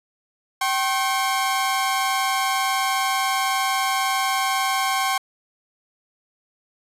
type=tone pair together; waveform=sawtooth; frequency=773 / 1077.8 Hz; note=G5 / C#6; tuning=-24 / -49 cents; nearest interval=tritone; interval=575 cents; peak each=-19 dBFS; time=0.61-5.18 s; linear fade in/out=5 ms; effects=resampled to 32000 Hz